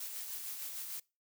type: noise with tremolo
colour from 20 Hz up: blue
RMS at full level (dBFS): -41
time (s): 0-1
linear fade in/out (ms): 5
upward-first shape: sine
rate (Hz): 6.6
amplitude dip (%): 35
effects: noise-tail reverb RT60 0.3 s tail -25 dB re dry